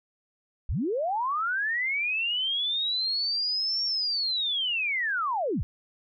sine linear two-way sweep, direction up then down, 34.32 to 5540 to 34.32 Hz, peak -25 dBFS, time 0.69-5.63 s, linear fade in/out 0 ms, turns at 3.84 s, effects none

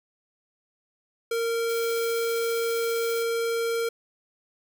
square tone, 461.6 Hz, A#4, 17 cents flat, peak -25 dBFS, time 1.31-3.89 s, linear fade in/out 5 ms
blue noise with tremolo, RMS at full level -39 dBFS, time 1.69-3.23 s, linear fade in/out 5 ms, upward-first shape sine, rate 15 Hz, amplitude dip 30%
effects none

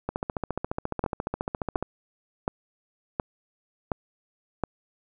two click trains, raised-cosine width 1 ms, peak -11 / -14 dBFS, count 6 / 26, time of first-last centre 1.04-4.637 / 0.09-1.826 s, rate 1.39 / 14.4 Hz, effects none

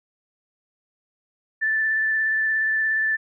sine tone with vibrato, 1760 Hz, A6, in tune, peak -19 dBFS, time 1.61-3.17 s, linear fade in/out 20 ms, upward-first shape square, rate 17 Hz, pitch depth 10 cents each way, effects none

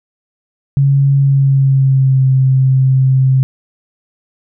sine tone with pitch glide, 138.59 to 131.95 Hz, C#3 to C3, 0 to +15 cents, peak -7 dBFS, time 0.77-3.43 s, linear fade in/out 0 ms, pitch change -85 cents, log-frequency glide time 1.18-2.26 s, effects none

